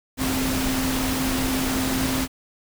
sine tone in noise, 261.6 Hz, C4, in tune, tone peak -24 dBFS, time 0.17-2.28 s, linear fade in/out 50 ms, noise pink, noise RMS -26 dBFS, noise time 0.17-2.28 s, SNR -1 dB, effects none

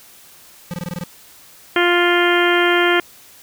square tone bursts, 175.3 Hz, F3, 7 cents sharp, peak -24 dBFS, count 7, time 0.71-1.037 s, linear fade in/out 0 ms, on 27 ms, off 23 ms
harmonic tone, 350 Hz, F4, 4 cents sharp, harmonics 1 / 2 / 3 / 4 / 5 / 6 / 7 / 8 / 9, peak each -16 / -22 / -24 / -20 / -21 / -22 / -27 / -28 / -25 dBFS, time 1.76-3 s, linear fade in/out 2 ms
effects white hiss -45 dBFS RMS until 3.42 s

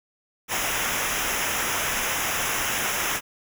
pink noise with comb filter, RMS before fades -26 dBFS, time 0.48-3.21 s, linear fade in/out 50 ms, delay 0.23 ms, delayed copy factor -0.8, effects none

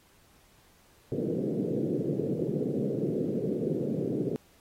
white band-pass noise, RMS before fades -30 dBFS, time 1.12-4.36 s, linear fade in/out 0 ms, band 120 to 480 Hz, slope 48 dB/octave, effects pink hiss -62 dBFS RMS until 4.6 s + AAC 48 kbps

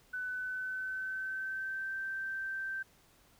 sine tone with pitch glide, 1500 to 1561 Hz, F#6 to G6, +23 to -8 cents, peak -35 dBFS, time 0.13-2.83 s, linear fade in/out 10 ms, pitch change +69 cents, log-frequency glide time 0.24-1.95 s, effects pink hiss -65 dBFS RMS until 3.39 s

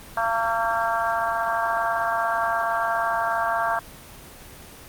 harmonic tone, 228 Hz, A#3, 38 cents flat, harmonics 3 / 4 / 5 / 6 / 7, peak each -25 / -26 / -27 / -28 / -28 dBFS, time 0.17-3.79 s, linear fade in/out 2 ms, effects pink hiss -43 dBFS RMS until 4.88 s + Opus 24 kbps

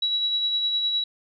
sine tone with tremolo, 3900 Hz, B7, 23 cents flat, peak -20 dBFS, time 0.02-1.04 s, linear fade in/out 5 ms, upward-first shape sine, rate 9.8 Hz, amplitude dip 35%, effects none

